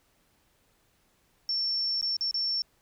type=tone with dropouts; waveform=sine; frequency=5430 Hz; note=F8; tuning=50 cents flat; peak=-26 dBFS; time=1.49-2.62 s; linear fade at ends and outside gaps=1 ms; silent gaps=2.012-2.026 / 2.167-2.209 / 2.311-2.343 s; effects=pink hiss -68 dBFS RMS until 2.81 s